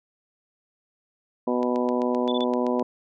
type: harmonic tone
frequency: 123.47 Hz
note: B2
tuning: in tune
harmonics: 2 / 3 / 4 / 5 / 6 / 7 / 8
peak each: -25 / -28 / -28 / -30 / -36 / -37 / -32 dBFS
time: 1.47-2.83 s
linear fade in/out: 5 ms
type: click train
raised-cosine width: 0.2 ms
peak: -23 dBFS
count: 10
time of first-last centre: 1.63-2.796 s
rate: 7.72 Hz
type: tone bursts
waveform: sine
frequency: 3475 Hz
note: A7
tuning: 22 cents flat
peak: -30 dBFS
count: 3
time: 2.28-2.441 s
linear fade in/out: 5 ms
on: 39 ms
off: 22 ms
effects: none